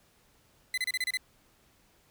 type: tone bursts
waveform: 30% pulse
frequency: 2024 Hz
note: B6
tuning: 42 cents sharp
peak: -25 dBFS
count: 7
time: 0.74-1.172 s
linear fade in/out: 2 ms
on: 36 ms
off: 30 ms
effects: pink hiss -65 dBFS RMS until 2.1 s